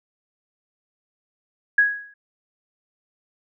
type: tone with exponential decay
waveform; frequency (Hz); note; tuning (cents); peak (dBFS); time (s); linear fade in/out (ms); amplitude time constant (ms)
sine; 1661.2; G#6; 0; -10; 1.78-2.14; 5; 78
effects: none